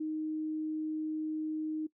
sine tone, 311.1 Hz, D#4, in tune, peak -32 dBFS, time 0-1.87 s, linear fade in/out 10 ms, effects noise-tail reverb RT60 0.1 s tail -19 dB re dry

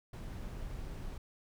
brown noise, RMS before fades -42 dBFS, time 0.13-1.18 s, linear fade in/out 5 ms, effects none

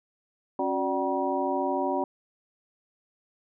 sine tone cluster, 274.1 / 367.3 / 586 / 762 / 959 Hz, C#4 / F#4 / D5 / G5 / A#5, -19 / -13 / -4 / -49 / +49 cents, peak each -31 dBFS, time 0.59-2.04 s, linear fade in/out 2 ms, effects none

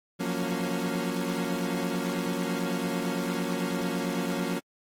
30% pulse chord, Gb major seventh, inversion third, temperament equal with one note detuned, 174.61 / 183.61 / 233.1 / 277.2 Hz, F3 / Gb3 / Bb3 / Db4, 0 / -13 / 0 / 0 cents, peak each -31 dBFS, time 0.19-4.6 s, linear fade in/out 20 ms, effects AAC 48 kbps

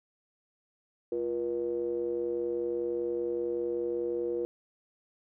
triangle ring-modulated tone, 65.41 Hz, C2, in tune, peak -24 dBFS, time 1.12-4.45 s, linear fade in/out 0 ms, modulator 415 Hz, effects none

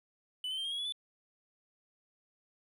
triangle tone with pitch steps, 2995 / 3072 / 3151 / 3232 / 3315 / 3401 / 3488 Hz, F#7 / G7 / G7 / G#7 / G#7 / G#7 / A7, +20 / -36 / +8 / -48 / -4 / +40 / -16 cents, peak -33 dBFS, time 0.44-0.923 s, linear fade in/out 2 ms, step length 69 ms, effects none

